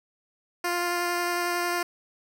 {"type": "tone with vibrato", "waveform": "10% pulse", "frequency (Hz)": 350, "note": "F4", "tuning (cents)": 4, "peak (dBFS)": -17, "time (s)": [0.64, 1.83], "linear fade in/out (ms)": 5, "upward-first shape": "sine", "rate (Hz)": 11, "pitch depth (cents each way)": 8, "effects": []}